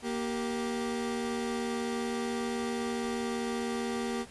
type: tone pair together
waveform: 30% pulse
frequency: 234.9 / 390 Hz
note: A#3 / G4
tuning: +13 / -9 cents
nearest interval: major sixth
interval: 878 cents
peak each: -30 / -33 dBFS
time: 0.02-4.26 s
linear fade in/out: 50 ms
effects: pink hiss -52 dBFS RMS until 4.3 s + resampled to 24000 Hz